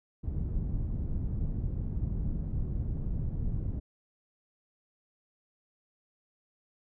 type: low-pass noise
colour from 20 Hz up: pink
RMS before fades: -32 dBFS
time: 0.23-3.8 s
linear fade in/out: 10 ms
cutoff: 150 Hz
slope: 12 dB/octave
effects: none